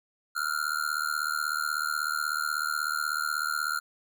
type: tone with amplitude modulation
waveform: square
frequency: 1400 Hz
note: F6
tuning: 4 cents sharp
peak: -24 dBFS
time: 0.35-3.8 s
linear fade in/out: 20 ms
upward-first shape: sine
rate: 76.3 Hz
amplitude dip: 100%
effects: none